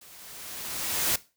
white noise with level ramp, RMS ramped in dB -51 to -24 dBFS, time 0.01-1.16 s, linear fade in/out 5 ms, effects noise-tail reverb RT60 0.3 s tail -18 dB re dry

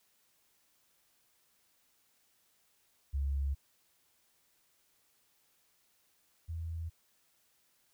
sine tone pair in turn, 69.3 / 82.41 Hz, C#2 / E2, 0 / 0 cents, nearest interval minor third, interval 300 cents, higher second, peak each -30 / -36 dBFS, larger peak first, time 3.13-3.55 / 6.48-6.9 s, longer neither, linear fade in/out 20 ms, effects white hiss -72 dBFS RMS until 7.93 s

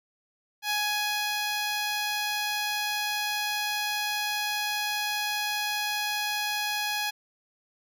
10% pulse tone with ADSR envelope, 835 Hz, G#5, 9 cents sharp, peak -17 dBFS, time 0.62-7.11 s, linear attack 80 ms, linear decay 660 ms, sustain -2 dB, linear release 16 ms, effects none

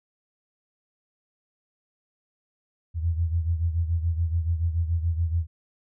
sine beating tone pair, 82.41 / 89.41 Hz, E2 / F2, 0 / +41 cents, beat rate 7 Hz, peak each -23 / -29 dBFS, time 2.94-5.47 s, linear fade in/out 50 ms, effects none

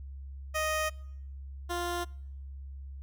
15% pulse tone pair in turn, 622.3 / 349.3 Hz, D#5 / F4, 0 / 0 cents, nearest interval minor seventh, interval 1000 cents, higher first, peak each -22 / -25 dBFS, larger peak first, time 0.54-0.9 / 1.69-2.05 s, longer neither, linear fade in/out 20 ms, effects noise-tail reverb RT60 0.8 s tail -26 dB re dry + added 68 Hz sine -40 dBFS peak until 3.02 s

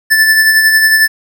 square tone with tremolo, 1757 Hz, A6, 3 cents flat, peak -5 dBFS, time 0.1-1.08 s, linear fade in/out 20 ms, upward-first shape sine, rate 11 Hz, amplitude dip 40%, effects 7-bit

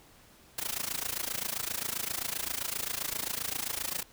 white noise with amplitude modulation, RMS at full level -31 dBFS, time 0.58-4.03 s, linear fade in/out 5 ms, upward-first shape sine, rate 27.6 Hz, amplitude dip 90%, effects pink hiss -58 dBFS RMS until 4.12 s

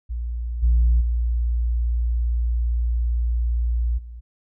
sine tone with level steps, 58.8 Hz, A#1, 16 cents sharp, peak -24 / -12 / -18 / -34 dBFS, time 0.09-4.21 s, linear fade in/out 20 ms, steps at 0.62 / 1 / 3.97 s, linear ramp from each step 20 ms, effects tanh soft clip ceiling -11 dBFS

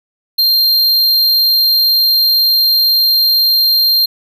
square tone, 4186 Hz, C8, in tune, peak -9 dBFS, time 0.38-4.06 s, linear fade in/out 10 ms, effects none

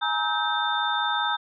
sine tone cluster, 838 / 943 / 1288 / 1563 / 3605 Hz, G#5 / A#5 / E6 / G6 / A7, +15 / +20 / -41 / -6 / +41 cents, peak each -29 dBFS, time 0.01-1.37 s, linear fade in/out 20 ms, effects none

